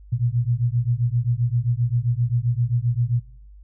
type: beating tone pair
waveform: sine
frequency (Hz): 116.54 / 124.14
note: A#2 / B2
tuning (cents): 0 / +9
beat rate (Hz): 7.6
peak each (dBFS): -22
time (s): 0.12-3.2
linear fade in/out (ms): 10
effects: noise-tail reverb RT60 0.5 s tail -18 dB re dry + added 50 Hz sine -42 dBFS peak until 3.63 s